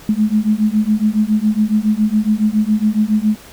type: beating tone pair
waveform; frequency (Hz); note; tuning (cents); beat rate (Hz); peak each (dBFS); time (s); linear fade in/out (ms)
sine; 210.1 / 217.3; G#3 / A3; +20 / -21; 7.2; -15; 0.09-3.36; 2
effects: pink hiss -40 dBFS RMS until 3.52 s

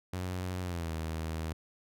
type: tone with pitch glide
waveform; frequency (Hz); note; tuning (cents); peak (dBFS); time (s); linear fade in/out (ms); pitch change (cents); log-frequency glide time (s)
sawtooth; 91.4 to 80.03; F#2 to D#2; -21 to +49; -30; 0.13-1.53; 5; -230; 0.63-0.92
effects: none

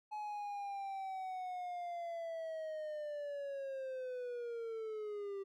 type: linear sweep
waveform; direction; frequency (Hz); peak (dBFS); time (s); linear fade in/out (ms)
triangle; down; 851 to 389.4; -38; 0.11-5.44; 20
effects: none

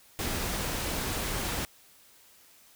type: noise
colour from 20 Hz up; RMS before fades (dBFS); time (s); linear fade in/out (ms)
pink; -32; 0.19-1.65; 0
effects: white hiss -58 dBFS RMS until 2.75 s

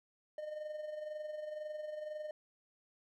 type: tone with amplitude modulation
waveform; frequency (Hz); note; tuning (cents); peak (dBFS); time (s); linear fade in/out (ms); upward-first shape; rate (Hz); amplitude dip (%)
triangle; 609; D#5; -37; -36; 0.38-2.31; 2; sine; 22; 55
effects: none

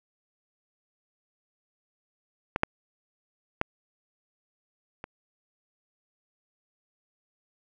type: clicks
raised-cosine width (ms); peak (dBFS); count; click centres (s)
0.5; -11 / -6 / -9 / -22; 4; 2.561 / 2.634 / 3.614 / 5.041
effects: none

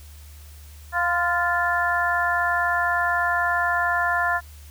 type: harmonic tone with a mistuned harmonic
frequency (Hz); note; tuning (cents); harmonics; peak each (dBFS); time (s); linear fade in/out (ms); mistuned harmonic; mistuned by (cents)
349.6; F4; +2; 2 / 3 / 4 / 5; -25 / -26 / -25 / -24; 0.92-4.41; 50; 3; -27
effects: added 74 Hz sine -41 dBFS peak until 4.7 s + white hiss -51 dBFS RMS until 4.7 s

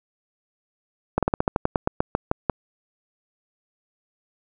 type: slowing click train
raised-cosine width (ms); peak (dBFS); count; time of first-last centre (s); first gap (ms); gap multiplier
1; -5; 14; 1.18-2.497; 47; 1.12
effects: none

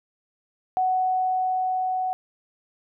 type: tone with level ramp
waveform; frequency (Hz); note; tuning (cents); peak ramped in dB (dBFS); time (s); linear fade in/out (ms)
sine; 744; F#5; +9; -19 to -23; 0.77-2.13; 0
effects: none

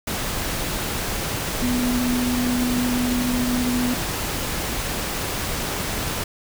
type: tone in noise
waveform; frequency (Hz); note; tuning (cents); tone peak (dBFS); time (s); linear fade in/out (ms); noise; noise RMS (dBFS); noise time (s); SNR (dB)
sine; 246.9; B3; 0; -20; 1.62-3.94; 5; pink; -26; 0.07-6.24; +3
effects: none

